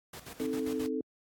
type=noise with tremolo; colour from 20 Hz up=pink; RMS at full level=-44 dBFS; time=0.13-0.88 s; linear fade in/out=5 ms; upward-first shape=square; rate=7.5 Hz; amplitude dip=70%
type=chord; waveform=sine; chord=A diminished; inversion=first; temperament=equal; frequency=261.6 / 311.1 / 440 Hz; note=C4 / Eb4 / A4; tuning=0 / 0 / 0 cents; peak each=-34 / -36 / -34 dBFS; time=0.4-1.01 s; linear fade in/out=2 ms
effects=high-pass 80 Hz 12 dB/octave + AAC 64 kbps